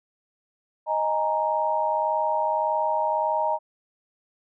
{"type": "chord", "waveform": "sine", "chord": "D# suspended fourth", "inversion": "none", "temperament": "equal", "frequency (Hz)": [622.3, 830.6, 932.3], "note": ["D#5", "G#5", "A#5"], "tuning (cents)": [0, 0, 0], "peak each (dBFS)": [-26, -28, -24], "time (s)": [0.86, 3.59], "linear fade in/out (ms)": 50, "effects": []}